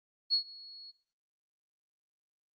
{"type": "tone with ADSR envelope", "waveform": "sine", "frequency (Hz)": 4346, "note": "C#8", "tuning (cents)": -35, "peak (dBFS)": -23, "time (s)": [0.3, 0.92], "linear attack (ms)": 34, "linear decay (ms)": 99, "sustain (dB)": -23, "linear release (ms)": 23, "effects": ["noise-tail reverb RT60 0.4 s tail -17 dB re dry", "Opus 32 kbps"]}